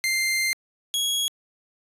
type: tone pair in turn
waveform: sawtooth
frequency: 2093 / 3322 Hz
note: C7 / G#7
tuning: 0 / 0 cents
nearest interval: minor sixth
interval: 800 cents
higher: second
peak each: -18 / -19 dBFS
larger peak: first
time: 0.04-0.53 / 0.94-1.28 s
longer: first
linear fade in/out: 0 ms
effects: resampled to 32000 Hz